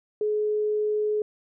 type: tone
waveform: sine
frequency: 423.5 Hz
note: G#4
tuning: 34 cents sharp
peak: -22 dBFS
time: 0.21-1.22 s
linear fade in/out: 2 ms
effects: none